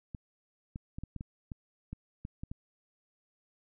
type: clicks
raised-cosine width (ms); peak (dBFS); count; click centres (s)
5; -27; 11; 0.148 / 0.759 / 0.985 / 1.036 / 1.163 / 1.209 / 1.518 / 1.93 / 2.251 / 2.435 / 2.515
effects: none

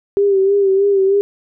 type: tone with vibrato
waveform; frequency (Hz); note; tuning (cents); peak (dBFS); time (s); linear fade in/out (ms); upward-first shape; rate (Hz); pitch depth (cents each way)
sine; 393.7; G4; +8; -10; 0.17-1.21; 0; sine; 3.2; 48
effects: none

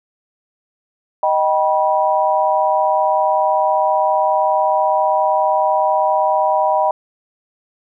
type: chord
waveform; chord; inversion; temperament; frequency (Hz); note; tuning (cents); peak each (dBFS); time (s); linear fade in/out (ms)
sine; Eb augmented; none; just; 622.3 / 777.8 / 972.3; Eb5 / G5 / B5; 0 / -14 / -27; -17; 1.23-6.91; 2
effects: none

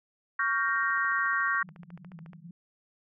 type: chord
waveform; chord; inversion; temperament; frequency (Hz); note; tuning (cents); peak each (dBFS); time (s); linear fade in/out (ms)
sine; G half-diminished seventh; second; equal with one note detuned; 1121.6 / 1396.9 / 1568 / 1864.7; Db6 / F6 / G6 / Bb6; +20 / 0 / 0 / 0; -30 / -32 / -30 / -30; 0.39-1.63; 5
type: click train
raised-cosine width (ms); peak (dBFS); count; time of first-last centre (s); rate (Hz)
0.5; -36; 24; 0.69-2.333; 14
type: band-pass noise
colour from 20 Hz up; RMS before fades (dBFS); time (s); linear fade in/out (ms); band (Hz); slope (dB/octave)
pink; -48; 1.63-2.51; 2; 160 to 180; 96
effects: none

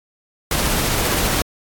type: noise with tremolo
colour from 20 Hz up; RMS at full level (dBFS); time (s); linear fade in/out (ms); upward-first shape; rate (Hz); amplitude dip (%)
pink; -18; 0.51-1.42; 2; triangle; 15; 25
effects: AAC 64 kbps

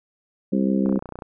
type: harmonic tone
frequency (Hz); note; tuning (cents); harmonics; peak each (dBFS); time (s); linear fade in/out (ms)
66; C2; +16; 3 / 4 / 5 / 6 / 7 / 8; -20 / -24 / -27 / -30 / -39 / -31; 0.52-0.99; 10
type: click train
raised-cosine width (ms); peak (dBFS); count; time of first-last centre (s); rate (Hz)
1; -20; 12; 0.86-1.222; 30.4
effects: none

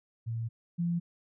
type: tone pair in turn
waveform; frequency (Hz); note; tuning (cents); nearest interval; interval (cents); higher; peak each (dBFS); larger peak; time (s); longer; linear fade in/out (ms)
sine; 114.5 / 171.56; A#2 / F3; -31 / -31; perfect fifth; 700; second; -31 / -27; second; 0.26-0.49 / 0.78-1; first; 20
effects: none

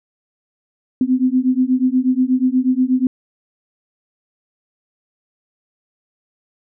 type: beating tone pair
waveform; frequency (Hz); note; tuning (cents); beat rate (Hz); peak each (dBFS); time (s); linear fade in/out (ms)
sine; 252 / 260.3; B3 / C4; +35 / -9; 8.3; -16; 1.01-3.07; 2
effects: none

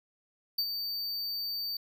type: tone with ADSR envelope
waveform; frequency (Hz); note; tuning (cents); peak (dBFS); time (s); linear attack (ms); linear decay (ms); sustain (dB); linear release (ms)
square; 4600; D8; -37; -26; 0.58-1.77; 7; 61; -7; 4
effects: none

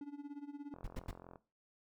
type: tone with tremolo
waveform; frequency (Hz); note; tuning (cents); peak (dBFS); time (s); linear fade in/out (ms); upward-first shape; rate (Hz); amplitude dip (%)
triangle; 287.2; D4; -39; -39; 0.01-0.74; 2; sine; 17; 80
type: click train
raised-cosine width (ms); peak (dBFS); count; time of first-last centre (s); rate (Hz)
1; -38; 28; 0.74-1.358; 43.7
type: noise bursts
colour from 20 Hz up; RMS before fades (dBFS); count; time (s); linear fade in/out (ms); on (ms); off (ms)
brown; -40; 3; 0.84-1.112; 5; 32; 88
effects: noise-tail reverb RT60 0.3 s tail -17 dB re dry

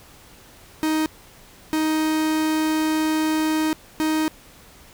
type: tone bursts at uneven times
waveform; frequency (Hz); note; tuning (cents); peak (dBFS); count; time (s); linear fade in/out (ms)
45% pulse; 312.7; D#4; +9; -19; 3; 0.83-1.06 / 1.73-3.73 / 4-4.28; 0
effects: pink hiss -48 dBFS RMS until 4.93 s

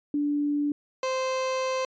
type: tone pair in turn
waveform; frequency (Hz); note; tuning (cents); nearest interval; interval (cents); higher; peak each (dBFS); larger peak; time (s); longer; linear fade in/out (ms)
sine / 30% pulse; 291.4 / 520.5; D4 / C5; -13 / -9; minor seventh; 1004; second; -23; neither; 0.14-0.72 / 1.03-1.85; second; 2
effects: resampled to 16000 Hz

